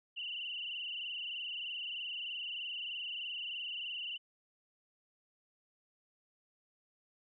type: tone with frequency modulation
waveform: sine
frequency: 2891 Hz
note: F#7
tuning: 41 cents flat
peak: -38 dBFS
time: 0.16-4.18 s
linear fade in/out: 20 ms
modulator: 23.2 Hz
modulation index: 6.3
effects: none